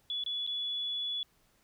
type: tone with dropouts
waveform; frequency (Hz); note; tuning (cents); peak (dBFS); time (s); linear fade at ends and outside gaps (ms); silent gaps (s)
sine; 3416; G#7; +48; -32; 0.1-1.23; 1; 0.238-0.262 / 0.466-0.474
effects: pink hiss -69 dBFS RMS until 1.63 s